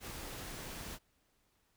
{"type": "noise", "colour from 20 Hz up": "pink", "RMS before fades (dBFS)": -45, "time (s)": [0, 0.99], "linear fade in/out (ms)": 50, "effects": ["pink hiss -75 dBFS RMS until 1.76 s"]}